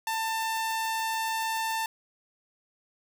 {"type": "tone", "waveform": "sawtooth", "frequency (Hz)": 893, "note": "A5", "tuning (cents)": 25, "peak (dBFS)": -24, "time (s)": [0.07, 1.86], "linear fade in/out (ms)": 2, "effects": []}